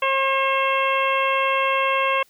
harmonic tone, 538 Hz, C5, 48 cents sharp, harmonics 1 / 2 / 3 / 4 / 5 / 6, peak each -24 / -21 / -30 / -27 / -25 / -33 dBFS, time 0.02-2.23 s, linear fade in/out 5 ms, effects white hiss -58 dBFS RMS until 2.29 s

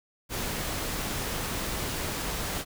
pink noise, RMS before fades -32 dBFS, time 0.29-2.65 s, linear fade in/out 50 ms, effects none

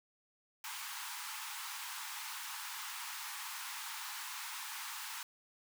pink high-pass noise, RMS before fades -44 dBFS, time 0.64-5.23 s, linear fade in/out 2 ms, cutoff 830 Hz, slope 96 dB/octave, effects none

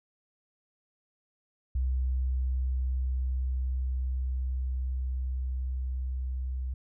sine tone with level ramp, 64.1 Hz, C2, 35 cents flat, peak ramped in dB -25 to -30 dBFS, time 1.75-6.74 s, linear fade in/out 5 ms, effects none

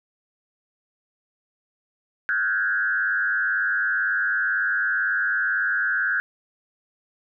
sine tone with frequency modulation, 1553 Hz, G6, 17 cents flat, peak -20 dBFS, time 2.29-6.2 s, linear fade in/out 0 ms, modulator 98 Hz, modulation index 1.3, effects none

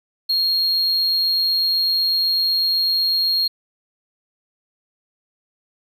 triangle tone, 4258 Hz, C8, 30 cents sharp, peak -15 dBFS, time 0.29-3.48 s, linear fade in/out 10 ms, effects none

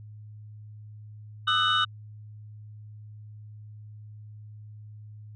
sine tone cluster, 1218 / 1303 / 1496 / 2980 / 3718 Hz, D#6 / E6 / F#6 / F#7 / A#7, -37 / -20 / +19 / +12 / -5 cents, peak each -27 dBFS, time 1.47-1.85 s, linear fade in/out 10 ms, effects tanh soft clip ceiling -13 dBFS + added 106 Hz sine -42 dBFS peak until 5.35 s

